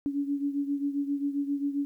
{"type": "beating tone pair", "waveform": "sine", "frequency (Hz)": [281.6, 289.1], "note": ["C#4", "D4"], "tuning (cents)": [27, -27], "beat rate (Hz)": 7.5, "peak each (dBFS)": [-28, -33], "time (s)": [0.06, 1.85], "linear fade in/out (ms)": 0, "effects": ["11-bit"]}